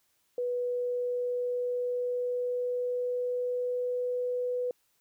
sine tone with pitch glide, 490.8 to 495.1 Hz, B4 to B4, -11 to +4 cents, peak -28 dBFS, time 0.38-4.71 s, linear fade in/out 2 ms, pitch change +15 cents, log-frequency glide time 0.52-4 s, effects white hiss -72 dBFS RMS until 5 s

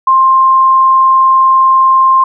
sine tone, 1055 Hz, C6, 14 cents sharp, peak -4 dBFS, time 0.07-2.24 s, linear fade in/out 5 ms, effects none

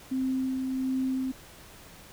sine tone with tremolo, 261.4 Hz, C4, 1 cent flat, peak -25 dBFS, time 0.11-1.32 s, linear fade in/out 10 ms, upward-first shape sine, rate 1.4 Hz, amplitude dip 30%, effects pink hiss -50 dBFS RMS until 2.12 s

